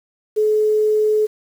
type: tone with quantisation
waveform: sine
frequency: 428.1 Hz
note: A4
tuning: 47 cents flat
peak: -13 dBFS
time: 0.36-1.27 s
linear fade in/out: 20 ms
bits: 7
effects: none